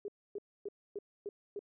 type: tone bursts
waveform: sine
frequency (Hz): 407.2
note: G#4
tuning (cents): -34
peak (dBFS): -37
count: 6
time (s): 0.05-1.592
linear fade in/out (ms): 2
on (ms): 32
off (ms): 270
effects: none